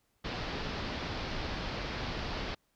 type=low-pass noise; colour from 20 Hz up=pink; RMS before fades=-37 dBFS; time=0.24-2.55 s; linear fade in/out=10 ms; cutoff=5100 Hz; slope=48 dB/octave; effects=pink hiss -75 dBFS RMS until 2.75 s